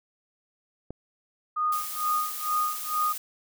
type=click; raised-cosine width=2 ms; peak=-23 dBFS; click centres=0.906 s
type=tone with tremolo; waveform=sine; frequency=1232 Hz; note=D#6; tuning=17 cents flat; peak=-22 dBFS; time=1.56-3.13 s; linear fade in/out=10 ms; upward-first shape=sine; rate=2.2 Hz; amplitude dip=95%
type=noise; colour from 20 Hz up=blue; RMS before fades=-35 dBFS; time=1.72-3.18 s; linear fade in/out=5 ms
effects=none